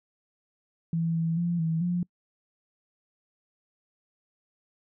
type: tone with pitch steps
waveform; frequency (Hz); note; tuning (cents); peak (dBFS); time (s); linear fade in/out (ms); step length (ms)
sine; 165.4 / 164.3 / 172.3 / 162.3 / 176.2; E3 / E3 / F3 / E3 / F3; +6 / -5 / -23 / -27 / +16; -24; 0.93-2.03; 2; 220
effects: noise-tail reverb RT60 0.1 s tail -26 dB re dry